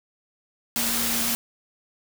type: tone in noise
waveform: sine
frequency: 233.1 Hz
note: A#3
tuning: in tune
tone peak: -32 dBFS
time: 0.76-1.35 s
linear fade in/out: 0 ms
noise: white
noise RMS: -25 dBFS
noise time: 0.76-1.35 s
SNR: -10 dB
effects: none